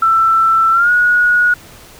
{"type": "tone with pitch glide", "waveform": "sine", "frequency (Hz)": [1333, 1453.6], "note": ["E6", "F#6"], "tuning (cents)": [19, -31], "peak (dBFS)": -8, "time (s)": [0.02, 1.54], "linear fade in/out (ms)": 5, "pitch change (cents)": 150, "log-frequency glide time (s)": [0.72, 0.91], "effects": ["pink hiss -39 dBFS RMS until 1.99 s"]}